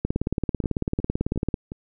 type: two click trains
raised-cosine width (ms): 3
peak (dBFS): -10 / -20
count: 28 / 4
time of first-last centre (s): 0.05-1.542 / 0.64-1.719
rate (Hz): 18.1 / 2.78
effects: none